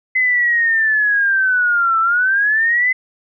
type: linear two-way sweep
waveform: sine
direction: down then up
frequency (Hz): 2043 to 1318.5 to 2043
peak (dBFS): -12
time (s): 0.15-2.93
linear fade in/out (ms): 10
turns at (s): 2
effects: none